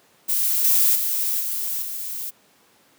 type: noise with level steps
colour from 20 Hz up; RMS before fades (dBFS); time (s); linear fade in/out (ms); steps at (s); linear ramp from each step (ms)
violet; -21 / -17 / -23 / -26 / -30; 0.28-2.31; 20; 0.64 / 0.95 / 1.4 / 1.82; 5
effects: pink hiss -57 dBFS RMS until 2.98 s + high-pass 200 Hz 12 dB/octave